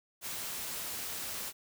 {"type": "noise", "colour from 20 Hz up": "white", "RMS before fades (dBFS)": -39, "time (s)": [0.21, 1.53], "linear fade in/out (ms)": 50, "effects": []}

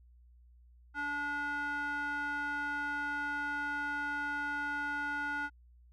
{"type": "tone with band-pass filter", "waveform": "square", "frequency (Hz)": 289, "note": "D4", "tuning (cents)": -28, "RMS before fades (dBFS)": -36, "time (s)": [0.94, 5.5], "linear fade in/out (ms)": 50, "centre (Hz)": 1300, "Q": 7, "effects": ["added 60 Hz sine -57 dBFS peak until 5.92 s"]}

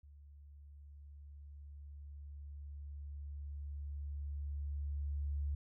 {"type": "tone with level ramp", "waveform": "sine", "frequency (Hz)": 71.9, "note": "D2", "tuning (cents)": -36, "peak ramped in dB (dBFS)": [-55, -34], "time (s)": [0.03, 5.55], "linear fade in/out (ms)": 5, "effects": []}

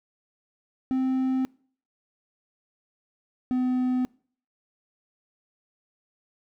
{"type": "tone pair in turn", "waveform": "triangle", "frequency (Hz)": [260.7, 253.1], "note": ["C4", "B3"], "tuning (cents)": [-6, 43], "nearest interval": "minor second", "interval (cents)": 51, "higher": "first", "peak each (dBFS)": -20, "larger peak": "neither", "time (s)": [[0.91, 1.45], [3.51, 4.05]], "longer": "neither", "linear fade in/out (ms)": 0, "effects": ["noise-tail reverb RT60 0.5 s tail -25 dB re dry"]}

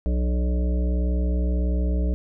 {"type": "harmonic tone with a mistuned harmonic", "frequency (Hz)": 61.5, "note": "B1", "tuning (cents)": -7, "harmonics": [1, 3, 5, 7, 9, 10], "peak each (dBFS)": [-20, -30, -34, -37, -39, -40], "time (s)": [0.06, 2.14], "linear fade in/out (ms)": 0, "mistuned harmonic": 5, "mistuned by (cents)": -39, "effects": []}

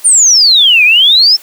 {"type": "exponential two-way sweep", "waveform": "sine", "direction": "down then up", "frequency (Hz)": [9320, 2370, 5440], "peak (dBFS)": -3, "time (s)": [0.04, 1.37], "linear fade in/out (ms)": 20, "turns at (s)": 0.84, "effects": ["white hiss -36 dBFS RMS until 1.42 s", "high-pass 300 Hz 12 dB/octave"]}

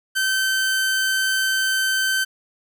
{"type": "tone", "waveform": "sawtooth", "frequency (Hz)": 1543, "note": "G6", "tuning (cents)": -28, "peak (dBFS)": -15, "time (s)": [0.15, 2.25], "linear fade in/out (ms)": 20, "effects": []}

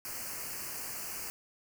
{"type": "band-stop noise", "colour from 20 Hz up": "white", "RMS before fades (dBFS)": -40, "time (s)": [0.05, 1.3], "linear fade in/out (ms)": 0, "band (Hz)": [2900, 4400], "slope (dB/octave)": 96, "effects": []}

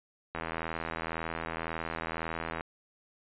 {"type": "click train", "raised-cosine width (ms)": 0.5, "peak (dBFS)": -19, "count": 186, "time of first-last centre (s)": [0.35, 2.609], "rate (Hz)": 81.9, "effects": ["resampled to 8000 Hz"]}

